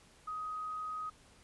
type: tone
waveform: sine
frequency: 1256 Hz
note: D#6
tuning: 16 cents sharp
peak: -37 dBFS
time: 0.27-1.1 s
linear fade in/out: 10 ms
effects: pink hiss -62 dBFS RMS until 1.43 s + resampled to 24000 Hz